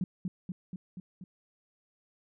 sine tone with echo, 182.5 Hz, F#3, 24 cents flat, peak -27 dBFS, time 0.01-0.04 s, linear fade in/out 2 ms, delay 240 ms, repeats 5, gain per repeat -3 dB, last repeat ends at 1.24 s, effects none

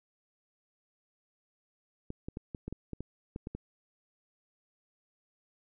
clicks, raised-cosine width 3 ms, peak -25 dBFS, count 11, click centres 2.104 / 2.285 / 2.371 / 2.548 / 2.68 / 2.726 / 2.933 / 3.006 / 3.361 / 3.471 / 3.55 s, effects none

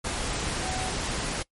sine tone in noise, 749 Hz, F#5, 21 cents sharp, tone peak -33 dBFS, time 0.62-0.9 s, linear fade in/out 10 ms, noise pink, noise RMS -30 dBFS, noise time 0.04-1.43 s, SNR -6 dB, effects noise-tail reverb RT60 0.1 s tail -22 dB re dry + MP3 48 kbps

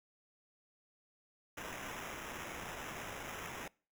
blue noise with sample-and-hold, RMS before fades -45 dBFS, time 1.57-3.68 s, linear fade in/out 5 ms, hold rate 4410 Hz, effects noise-tail reverb RT60 0.4 s tail -25 dB re dry

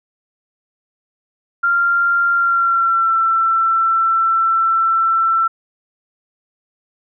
sine tone with pitch glide, 1389 to 1340.1 Hz, F6 to E6, -10 to +28 cents, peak -12 dBFS, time 1.63-5.48 s, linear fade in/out 10 ms, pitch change -62 cents, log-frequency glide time 2.33-3.15 s, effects none

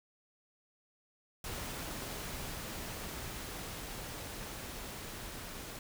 pink noise with level ramp, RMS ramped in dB -41 to -45 dBFS, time 1.44-5.79 s, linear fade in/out 2 ms, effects none

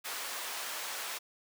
pink high-pass noise, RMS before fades -39 dBFS, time 0.04-1.19 s, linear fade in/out 20 ms, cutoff 860 Hz, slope 12 dB/octave, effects none

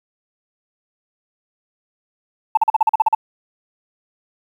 sine tone bursts, 880 Hz, A5, in tune, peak -8 dBFS, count 10, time 2.55-3.149 s, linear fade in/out 5 ms, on 23 ms, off 41 ms, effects tanh soft clip ceiling -6 dBFS + 8-bit

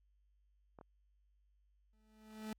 clicks, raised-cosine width 1 ms, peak -40 dBFS, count 2, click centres 0.788 / 0.812 s
40% pulse tone with exponential growth, 216.8 Hz, A3, 25 cents flat, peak -39 dBFS, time 1.93-2.53 s, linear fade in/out 2 ms, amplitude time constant 130 ms
effects added 50 Hz sine -70 dBFS peak until 2.58 s + AAC 64 kbps

